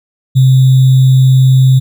sine tone with sample-and-hold, 130.81 Hz, C3, in tune, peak -3 dBFS, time 0.35-1.8 s, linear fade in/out 20 ms, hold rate 3675 Hz, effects none

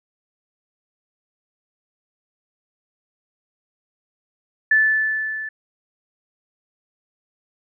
sine tone with level ramp, 1748 Hz, A6, 12 cents flat, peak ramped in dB -11 to -27 dBFS, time 4.71-5.49 s, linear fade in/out 5 ms, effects none

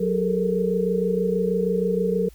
sine tone cluster, 184.8 / 406.2 / 438.6 / 464.9 Hz, F#3 / G#4 / A4 / A#4, -2 / -38 / -6 / -5 cents, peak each -24 / -30 / -25 / -24 dBFS, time 0-2.29 s, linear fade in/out 10 ms, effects added 56 Hz sine -45 dBFS peak until 2.34 s + white hiss -56 dBFS RMS until 2.34 s

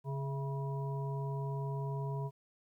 harmonic tone with a mistuned harmonic, 138.59 Hz, C#3, in tune, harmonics 1 / 3 / 5 / 7, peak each -35 / -44 / -49 / -45 dBFS, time 0.04-2.31 s, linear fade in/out 50 ms, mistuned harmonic 5, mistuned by -71 cents, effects 12-bit

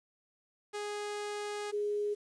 sawtooth / sine tone pair in turn, 414.5 / 414.5 Hz, G#4 / G#4, -3 / -3 cents, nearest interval unison, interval 0 cents, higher neither, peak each -32 / -30 dBFS, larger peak second, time 0.73-1.72 / 1.72-2.15 s, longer first, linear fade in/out 20 ms, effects resampled to 22050 Hz + 10-bit

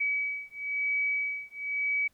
sine beating tone pair, 2278 / 2279 Hz, C#7 / C#7, +47 / +47 cents, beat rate 1 Hz, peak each -31 dBFS, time 0-2.08 s, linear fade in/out 10 ms, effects pink hiss -69 dBFS RMS until 2.13 s

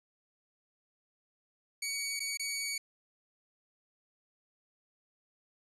15% pulse tone with dropouts, 2253 Hz, C#7, 28 cents sharp, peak -27 dBFS, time 1.82-2.78 s, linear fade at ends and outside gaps 5 ms, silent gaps 2.195-2.202 / 2.373-2.395 s, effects resampled to 32000 Hz

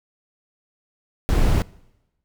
brown noise, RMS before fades -17 dBFS, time 1.29-1.62 s, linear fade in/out 0 ms, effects noise-tail reverb RT60 1.0 s tail -23 dB re dry

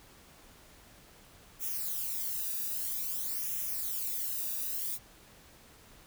violet noise with flanger, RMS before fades -35 dBFS, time 1.59-4.99 s, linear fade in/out 50 ms, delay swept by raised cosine 0.22 to 0.95 ms, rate 0.51 Hz, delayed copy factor -0.8, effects pink hiss -57 dBFS RMS until 6.06 s

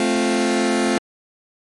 sawtooth chord, F major, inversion first, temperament just, 218.3 / 261.9 / 349.2 Hz, A3 / C4 / F4, -13 / +2 / 0 cents, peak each -17 dBFS, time 0-0.98 s, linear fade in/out 2 ms, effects MP3 48 kbps

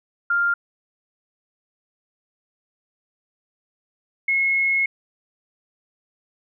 sine tone pair in turn, 1398 / 2172 Hz, F6 / C#7, +1 / -36 cents, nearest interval minor sixth, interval 763 cents, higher second, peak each -17 / -17 dBFS, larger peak neither, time 0.3-0.54 / 4.28-4.86 s, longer second, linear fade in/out 5 ms, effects none

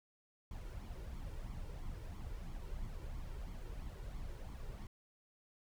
brown noise with flanger, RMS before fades -45 dBFS, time 0.51-4.87 s, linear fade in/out 2 ms, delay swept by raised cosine 0.9 to 2.2 ms, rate 3 Hz, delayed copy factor +0.55, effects none

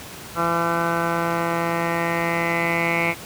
10% pulse tone with low-pass filter sweep, 168.7 Hz, E3, 40 cents sharp, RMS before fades -22 dBFS, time 0.35-3.15 s, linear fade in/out 50 ms, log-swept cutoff 1400 to 2200 Hz, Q 8.8, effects pink hiss -37 dBFS RMS until 3.25 s + high-pass 80 Hz 12 dB/octave

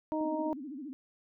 harmonic tone, 311.1 Hz, D#4, in tune, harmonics 1 / 2 / 3, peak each -32 / -35 / -37 dBFS, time 0.12-0.53 s, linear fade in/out 0 ms
sine tone with vibrato, 280 Hz, C#4, 18 cents sharp, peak -39 dBFS, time 0.21-0.93 s, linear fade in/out 0 ms, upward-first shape sine, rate 14 Hz, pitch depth 200 cents each way
effects none

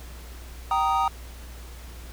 triangle chord, Eb major, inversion first, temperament just, 777.8 / 933.4 / 1244.5 Hz, G5 / Bb5 / Eb6, -14 / +2 / 0 cents, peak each -23 dBFS, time 0.71-1.08 s, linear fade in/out 2 ms, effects added 60 Hz sine -39 dBFS peak until 2.12 s + pink hiss -47 dBFS RMS until 2.12 s

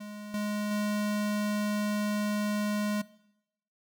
square tone with level steps, 208.5 Hz, G#3, 7 cents sharp, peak -40 / -30 / -28 dBFS, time 0-3.02 s, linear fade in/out 10 ms, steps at 0.34 / 0.71 s, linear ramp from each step 2 ms, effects noise-tail reverb RT60 0.8 s tail -19 dB re dry

